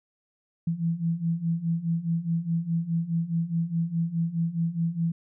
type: beating tone pair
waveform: sine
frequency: 164.1 / 168.9 Hz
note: E3 / E3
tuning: -8 / +42 cents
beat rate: 4.8 Hz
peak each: -29 / -26 dBFS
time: 0.67-5.12 s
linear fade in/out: 5 ms
effects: none